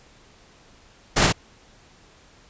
pink noise with echo, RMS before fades -18 dBFS, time 1.16-1.27 s, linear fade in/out 10 ms, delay 56 ms, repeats 1, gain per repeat -2 dB, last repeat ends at 1.326 s, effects pink hiss -53 dBFS RMS until 2.49 s + resampled to 16000 Hz

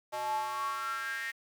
square tone with high-pass filter sweep, 123.3 Hz, B2, 2 cents flat, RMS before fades -35 dBFS, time 0.12-1.32 s, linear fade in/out 20 ms, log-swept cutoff 720 to 1900 Hz, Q 8.7, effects 10-bit

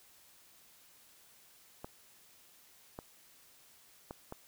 clicks, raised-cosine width 1 ms, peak -28 dBFS, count 4, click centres 1.845 / 2.989 / 4.109 / 4.324 s, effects white hiss -62 dBFS RMS until 4.47 s

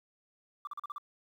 sine tone bursts, 1173 Hz, D6, 2 cents flat, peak -35 dBFS, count 6, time 0.65-0.982 s, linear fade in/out 2 ms, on 22 ms, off 40 ms, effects tanh soft clip ceiling -35 dBFS + 11-bit

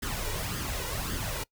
pink noise with flanger, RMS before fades -33 dBFS, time 0.02-1.44 s, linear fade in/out 10 ms, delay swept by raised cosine 0.61 to 2.11 ms, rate 1.8 Hz, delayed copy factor +0.6, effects noise-tail reverb RT60 0.1 s tail -23 dB re dry

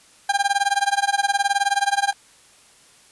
30% pulse tone with tremolo, 801 Hz, G5, 37 cents sharp, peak -12 dBFS, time 0.29-2.13 s, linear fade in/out 5 ms, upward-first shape sine, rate 19 Hz, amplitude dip 95%, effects white hiss -52 dBFS RMS until 3.11 s + resampled to 24000 Hz

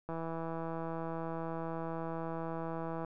click train, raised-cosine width 1 ms, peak -26 dBFS, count 486, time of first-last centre 0.09-3.047 s, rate 164 Hz, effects none

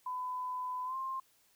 sine tone with pitch glide, 1005 to 1056.8 Hz, B5 to C6, +30 to +17 cents, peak -35 dBFS, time 0.06-1.2 s, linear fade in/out 5 ms, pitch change +87 cents, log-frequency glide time 0.85-0.96 s, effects white hiss -69 dBFS RMS until 1.55 s

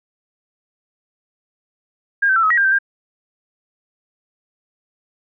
sine tone with pitch steps, 1617 / 1541 / 1342 / 1277 / 1906 / 1599 / 1553 / 1601 Hz, G#6 / G6 / E6 / D#6 / A#6 / G6 / G6 / G6, -47 / -30 / +31 / +45 / +38 / +34 / -17 / +36 cents, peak -12 dBFS, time 2.22-2.788 s, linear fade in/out 10 ms, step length 71 ms, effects none

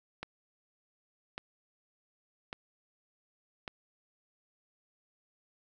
click train, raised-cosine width 0.3 ms, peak -22 dBFS, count 4, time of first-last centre 0.23-3.678 s, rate 0.87 Hz, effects none

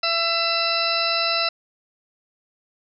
harmonic tone with a mistuned harmonic, 670 Hz, E5, 28 cents sharp, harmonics 1 / 2 / 3 / 4 / 6 / 7 / 8, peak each -27 / -26 / -33 / -26 / -25 / -31 / -27 dBFS, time 0.03-1.49 s, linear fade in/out 5 ms, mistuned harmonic 8, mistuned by -45 cents, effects none

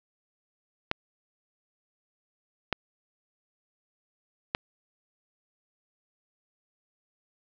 clicks, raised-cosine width 0.3 ms, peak -9 dBFS, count 3, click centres 0.914 / 2.727 / 4.549 s, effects low-pass 5000 Hz 12 dB/octave

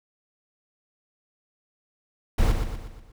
brown noise with echo, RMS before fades -19 dBFS, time 2.38-2.52 s, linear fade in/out 5 ms, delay 120 ms, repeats 5, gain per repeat -6 dB, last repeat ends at 3.12 s, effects none

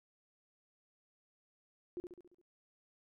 sine tone with echo, 353.8 Hz, F4, 23 cents sharp, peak -38 dBFS, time 1.97-2 s, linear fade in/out 0 ms, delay 69 ms, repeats 6, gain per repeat -5 dB, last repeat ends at 2.414 s, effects none

